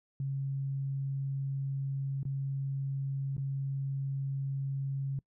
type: tone with dropouts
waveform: sine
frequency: 136.8 Hz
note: C#3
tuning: 23 cents flat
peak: -31 dBFS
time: 0.2-5.19 s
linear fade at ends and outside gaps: 2 ms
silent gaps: 2.231-2.252 / 3.367-3.379 s
effects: noise-tail reverb RT60 0.1 s tail -25 dB re dry